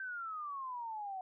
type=exponential sweep; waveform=sine; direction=down; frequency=1568 to 740 Hz; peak=-39 dBFS; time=0-1.21 s; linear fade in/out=2 ms; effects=none